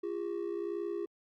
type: ring-modulated tone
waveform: triangle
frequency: 374.7 Hz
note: F#4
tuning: 22 cents sharp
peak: -28 dBFS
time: 0.03-1.06 s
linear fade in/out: 10 ms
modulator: 30.8 Hz
effects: tanh soft clip ceiling -25 dBFS + Opus 48 kbps